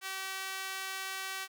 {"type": "tone with high-pass filter", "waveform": "sawtooth", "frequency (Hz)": 383.1, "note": "G4", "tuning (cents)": -40, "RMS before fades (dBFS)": -39, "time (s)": [0.01, 1.48], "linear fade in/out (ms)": 50, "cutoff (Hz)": 1500, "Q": 0.93, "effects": []}